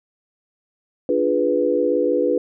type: chord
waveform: sine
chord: D diminished seventh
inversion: none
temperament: equal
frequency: 293.7 / 349.2 / 415.3 / 493.9 Hz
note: D4 / F4 / Ab4 / Cb5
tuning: 0 / 0 / 0 / 0 cents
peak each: -23 / -23 / -23 / -19 dBFS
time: 1.09-2.38 s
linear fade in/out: 2 ms
effects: none